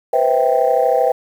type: chord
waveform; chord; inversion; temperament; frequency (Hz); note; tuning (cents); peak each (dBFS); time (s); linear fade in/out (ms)
sine; C major seventh; third; just; 490.5 / 523.3 / 654.1 / 784.9; B4 / C5 / E5 / G5; -12 / 0 / -14 / +2; -17; 0.13-1.12; 5
effects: tanh soft clip ceiling -3 dBFS + 7-bit